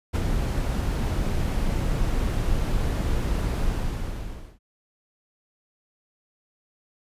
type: noise with ADSR envelope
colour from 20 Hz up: brown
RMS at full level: -20 dBFS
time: 0.13-4.59 s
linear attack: 25 ms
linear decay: 31 ms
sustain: -4 dB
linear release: 1000 ms
effects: resampled to 32000 Hz